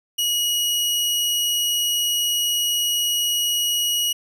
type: tone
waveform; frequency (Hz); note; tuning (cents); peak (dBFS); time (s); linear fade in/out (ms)
sawtooth; 2904; F#7; -33; -16; 0.18-4.13; 10
effects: none